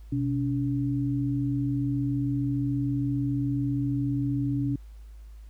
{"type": "tone pair together", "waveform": "sine", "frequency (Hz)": [126.22, 283.7], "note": ["B2", "C#4"], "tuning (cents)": [38, 40], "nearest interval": "octave + major second", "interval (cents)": 1402, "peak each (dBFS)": -27, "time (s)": [0.12, 4.76], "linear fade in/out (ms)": 5, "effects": ["added 53 Hz sine -42 dBFS peak until 5.49 s", "pink hiss -65 dBFS RMS until 5.49 s"]}